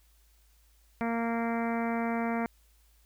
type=harmonic tone; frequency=231.3 Hz; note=A#3; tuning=13 cents flat; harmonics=1 / 2 / 3 / 4 / 5 / 6 / 7 / 8 / 9 / 10; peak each=-30 / -37 / -35 / -39 / -43 / -42 / -46 / -45 / -44 / -46 dBFS; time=1.01-2.46 s; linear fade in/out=0 ms; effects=added 54 Hz sine -61 dBFS peak until 3.05 s + white hiss -68 dBFS RMS until 3.05 s